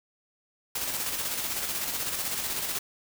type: noise with tremolo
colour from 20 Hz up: white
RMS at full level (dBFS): -30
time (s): 0.75-2.79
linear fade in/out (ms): 5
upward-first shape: square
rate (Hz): 16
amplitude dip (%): 35
effects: none